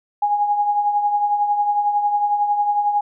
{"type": "tone with tremolo", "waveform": "sine", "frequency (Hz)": 825, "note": "G#5", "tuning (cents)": -12, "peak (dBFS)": -13, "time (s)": [0.22, 3.01], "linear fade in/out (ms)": 5, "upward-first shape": "triangle", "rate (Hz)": 11, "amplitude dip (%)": 60, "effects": []}